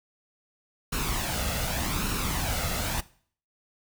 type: noise with flanger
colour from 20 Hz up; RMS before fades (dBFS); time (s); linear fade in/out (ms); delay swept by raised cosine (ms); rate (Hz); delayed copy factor
pink; -29; 0.92-3.01; 10; 0.73 to 1.49; 0.85; +0.55
effects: noise-tail reverb RT60 0.5 s tail -19 dB re dry